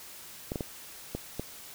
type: clicks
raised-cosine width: 2 ms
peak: -19 dBFS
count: 5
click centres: 0.519 / 0.558 / 0.608 / 1.15 / 1.396 s
effects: white hiss -47 dBFS RMS until 1.74 s